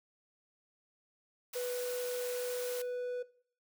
white high-pass noise, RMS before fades -44 dBFS, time 1.53-2.82 s, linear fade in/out 5 ms, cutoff 530 Hz, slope 24 dB/octave
triangle tone, 493.9 Hz, B4, in tune, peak -32 dBFS, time 1.55-3.23 s, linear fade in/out 10 ms
effects noise-tail reverb RT60 0.5 s tail -19 dB re dry

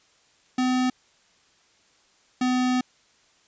square tone pair in turn, 254.1 / 252.3 Hz, B3 / B3, +49 / +37 cents, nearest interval unison, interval 12 cents, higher first, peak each -21 dBFS, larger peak neither, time 0.58-0.9 / 2.41-2.81 s, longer second, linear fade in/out 5 ms, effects white hiss -61 dBFS RMS until 3.47 s + resampled to 16000 Hz

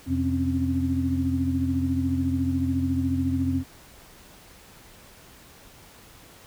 sine tone cluster, 87.6 / 130.5 / 262.9 / 276.9 Hz, F2 / C3 / C4 / C#4, +6 / -4 / +8 / -2 cents, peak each -27 / -33 / -24 / -33 dBFS, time 0.06-3.64 s, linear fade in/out 50 ms, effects pink hiss -50 dBFS RMS until 6.46 s

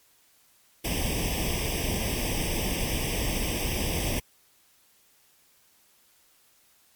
pink noise with comb filter, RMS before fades -28 dBFS, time 0.84-4.2 s, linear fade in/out 10 ms, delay 0.36 ms, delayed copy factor +1, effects white hiss -62 dBFS RMS until 6.95 s + MP3 96 kbps

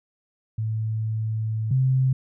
sine tone pair in turn, 110 / 130.81 Hz, A2 / C3, 0 / 0 cents, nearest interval minor third, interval 300 cents, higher second, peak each -23 / -17 dBFS, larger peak second, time 0.58-1.71 / 1.71-2.13 s, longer first, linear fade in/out 5 ms, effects none

